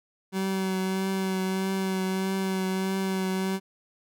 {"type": "tone with vibrato", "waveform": "30% pulse", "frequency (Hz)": 190, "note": "F#3", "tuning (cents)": 46, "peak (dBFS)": -23, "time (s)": [0.32, 3.6], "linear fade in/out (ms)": 50, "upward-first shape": "triangle", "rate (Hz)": 1.6, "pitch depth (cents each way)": 22, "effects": []}